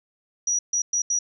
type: tone bursts at uneven times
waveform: sine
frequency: 5810 Hz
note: F#8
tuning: 32 cents flat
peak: -20 dBFS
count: 4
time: 0.47-0.59 / 0.73-0.82 / 0.93-1.02 / 1.1-1.19 s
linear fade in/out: 5 ms
effects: none